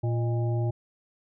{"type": "harmonic tone with a mistuned harmonic", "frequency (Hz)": 116.54, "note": "A#2", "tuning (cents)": 0, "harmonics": [1, 3, 5, 7], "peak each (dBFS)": [-24, -34, -38, -41], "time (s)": [0.03, 0.71], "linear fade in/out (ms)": 10, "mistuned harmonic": 5, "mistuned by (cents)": 90, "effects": []}